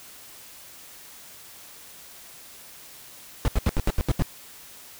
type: noise bursts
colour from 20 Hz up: brown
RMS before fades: -20 dBFS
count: 8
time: 3.45-4.222 s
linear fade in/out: 0 ms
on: 30 ms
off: 76 ms
effects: white hiss -46 dBFS RMS until 4.99 s